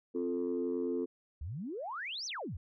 sine chord, F major, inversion second, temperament equal, 261.6 / 349.2 / 440 Hz, C4 / F4 / A4, 0 / 0 / 0 cents, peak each -35 dBFS, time 0.14-1.06 s, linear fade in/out 20 ms
sine exponential two-way sweep, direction up then down, 65.6 to 6272 to 65.6 Hz, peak -37 dBFS, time 1.41-2.57 s, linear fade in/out 5 ms, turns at 2.26 s
effects tanh soft clip ceiling -25 dBFS

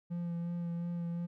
triangle tone with vibrato, 171.6 Hz, F3, 30 cents flat, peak -32 dBFS, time 0.1-1.27 s, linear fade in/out 20 ms, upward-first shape sine, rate 2.8 Hz, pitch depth 17 cents each way, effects none

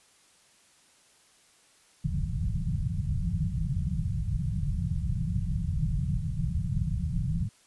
white low-pass noise, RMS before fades -29 dBFS, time 2.04-7.49 s, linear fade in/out 10 ms, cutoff 180 Hz, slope 96 dB/octave, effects white hiss -61 dBFS RMS until 7.66 s + resampled to 24000 Hz

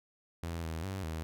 sawtooth tone with pitch steps, 83.9 / 80.8 / 96.1 / 80 Hz, E2 / E2 / G2 / D#2, +31 / -34 / -34 / +49 cents, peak -32 dBFS, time 0.43-1.23 s, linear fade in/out 0 ms, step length 200 ms, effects none

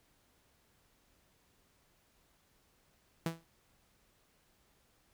sawtooth tone with exponential decay, 165.1 Hz, E3, 3 cents sharp, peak -26 dBFS, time 3.26-3.44 s, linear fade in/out 2 ms, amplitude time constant 37 ms, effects pink hiss -71 dBFS RMS until 5.13 s

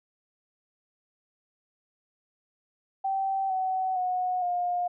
sine tone with pitch steps, 775 / 752.9 / 731.5 / 710.7 Hz, G5 / F#5 / F#5 / F5, -20 / +30 / -20 / +30 cents, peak -25 dBFS, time 3.04-4.88 s, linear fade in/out 10 ms, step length 460 ms, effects none

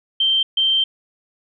sine tone bursts at uneven times, 3135 Hz, G7, 1 cent flat, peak -14 dBFS, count 2, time 0.2-0.43 / 0.57-0.84 s, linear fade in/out 5 ms, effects none

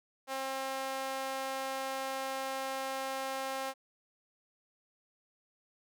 sawtooth tone with high-pass filter, 266.9 Hz, C4, 35 cents sharp, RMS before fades -37 dBFS, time 0.27-3.74 s, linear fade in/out 50 ms, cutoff 660 Hz, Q 1.6, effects none

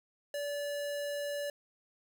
square tone, 577 Hz, D5, 31 cents flat, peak -35 dBFS, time 0.34-1.5 s, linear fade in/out 2 ms, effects none

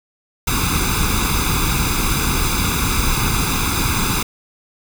pink noise with comb filter, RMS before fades -18 dBFS, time 0.47-4.23 s, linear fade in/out 5 ms, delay 0.81 ms, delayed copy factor +0.85, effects none

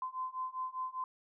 sine beating tone pair, 1027 / 1032 Hz, C6 / C6, -33 / -24 cents, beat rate 5 Hz, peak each -40 / -39 dBFS, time 0.02-1.04 s, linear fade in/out 2 ms, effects none

